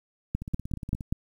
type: two click trains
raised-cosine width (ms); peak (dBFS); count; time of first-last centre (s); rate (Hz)
5; -23 / -14; 11 / 5; 0.42-1.008 / 0.35-1.125; 17 / 5.16
effects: 9-bit